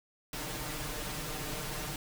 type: noise with comb filter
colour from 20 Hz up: pink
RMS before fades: -38 dBFS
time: 0.33-1.96 s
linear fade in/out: 2 ms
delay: 6.6 ms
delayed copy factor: +0.9
effects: none